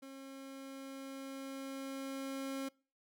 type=tone with level ramp; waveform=30% pulse; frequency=270 Hz; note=C#4; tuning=45 cents flat; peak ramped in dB=-46 to -35 dBFS; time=0.02-2.69 s; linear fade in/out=10 ms; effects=noise-tail reverb RT60 0.4 s tail -26 dB re dry